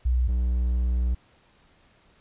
sine / triangle tone pair in turn, 61.74 / 61.07 Hz, B1 / B1, 0 / -19 cents, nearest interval unison, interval 19 cents, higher first, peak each -19 / -19 dBFS, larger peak neither, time 0.05-0.28 / 0.28-1.15 s, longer second, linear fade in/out 10 ms, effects pink hiss -60 dBFS RMS until 2.2 s + resampled to 8000 Hz

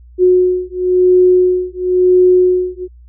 sine beating tone pair, 364 / 364.97 Hz, F#4 / F#4, -28 / -24 cents, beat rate 0.97 Hz, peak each -11 dBFS, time 0.18-2.88 s, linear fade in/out 50 ms, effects added 60 Hz sine -37 dBFS peak until 3.08 s

